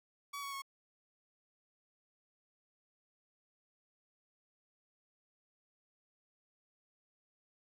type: tone with pitch steps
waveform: sawtooth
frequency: 1135 / 1116.1 / 1097.6 Hz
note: C#6 / C#6 / C#6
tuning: +41 / +11 / -17 cents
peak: -37 dBFS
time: 0.33-0.621 s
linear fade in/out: 10 ms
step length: 97 ms
effects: none